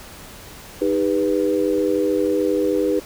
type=chord; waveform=sine; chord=Eb augmented; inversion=none; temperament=equal with one note detuned; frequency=311.1 / 400.7 / 493.9 Hz; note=Eb4 / G4 / B4; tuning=0 / +38 / 0 cents; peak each=-21 dBFS; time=0.81-3 s; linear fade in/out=10 ms; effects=pink hiss -40 dBFS RMS until 3.05 s